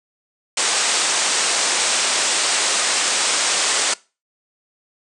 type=low-pass noise; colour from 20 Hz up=white; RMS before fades=-19 dBFS; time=0.57-3.94 s; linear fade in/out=5 ms; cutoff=9000 Hz; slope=96 dB/octave; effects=noise-tail reverb RT60 0.3 s tail -22 dB re dry + high-pass 400 Hz 12 dB/octave